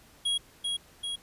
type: tone with echo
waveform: square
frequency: 3300 Hz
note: G#7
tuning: 12 cents flat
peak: -26 dBFS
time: 0.25-0.38 s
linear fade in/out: 10 ms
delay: 390 ms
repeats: 2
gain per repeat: -3 dB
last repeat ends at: 1.16 s
effects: pink hiss -57 dBFS RMS until 1.22 s + resampled to 32000 Hz